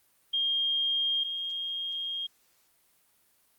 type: tone pair in turn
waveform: sine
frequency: 3221 / 3237 Hz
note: G7 / G#7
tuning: +46 / -45 cents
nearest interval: unison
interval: 9 cents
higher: second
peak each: -25 / -31 dBFS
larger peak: first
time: 0.33-1.24 / 1.24-2.27 s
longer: second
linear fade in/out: 10 ms
effects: white hiss -67 dBFS RMS until 3.58 s + Opus 32 kbps